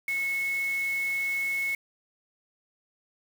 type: tone in noise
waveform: sine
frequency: 2193 Hz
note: C#7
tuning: 19 cents flat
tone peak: -26 dBFS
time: 0.08-1.75 s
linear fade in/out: 2 ms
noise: white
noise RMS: -44 dBFS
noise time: 0.08-1.75 s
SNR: +15 dB
effects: none